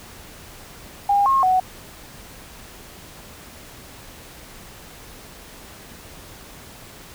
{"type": "tone with pitch steps", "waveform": "sine", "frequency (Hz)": [807, 1077, 744], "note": ["G#5", "C6", "F#5"], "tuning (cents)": [-50, 50, 9], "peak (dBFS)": -14, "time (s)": [1.09, 1.6], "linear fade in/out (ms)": 5, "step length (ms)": 170, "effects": ["pink hiss -42 dBFS RMS until 7.14 s"]}